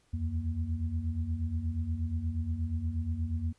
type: tone cluster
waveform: sine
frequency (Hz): 78.4 / 86.8 / 234.4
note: D#2 / F2 / A#3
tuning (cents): +14 / -10 / +10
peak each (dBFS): -36 / -31 / -39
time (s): 0.13-3.53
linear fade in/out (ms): 10
effects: pink hiss -69 dBFS RMS until 3.58 s + resampled to 24000 Hz